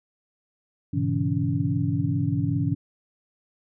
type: tone cluster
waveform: sine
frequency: 102.6 / 123.2 / 141 / 166.1 / 282.1 Hz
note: G#2 / B2 / C#3 / E3 / C#4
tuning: -21 / -4 / +30 / +13 / +30 cents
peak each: -28 dBFS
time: 0.93-2.75 s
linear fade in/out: 10 ms
effects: none